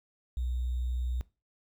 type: tone with sample-and-hold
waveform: sine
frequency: 61.74 Hz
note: B1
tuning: in tune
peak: -29 dBFS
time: 0.37-1.21 s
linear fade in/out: 0 ms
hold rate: 3675 Hz
effects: noise-tail reverb RT60 0.3 s tail -20 dB re dry